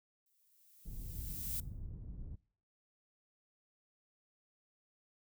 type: noise with exponential growth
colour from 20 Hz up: violet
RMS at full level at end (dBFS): -38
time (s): 0.26-1.6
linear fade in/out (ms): 2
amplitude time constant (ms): 290
type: low-pass noise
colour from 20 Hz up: pink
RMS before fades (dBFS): -45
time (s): 0.85-2.36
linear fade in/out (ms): 10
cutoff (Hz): 120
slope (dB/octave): 12
effects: noise-tail reverb RT60 0.5 s tail -24 dB re dry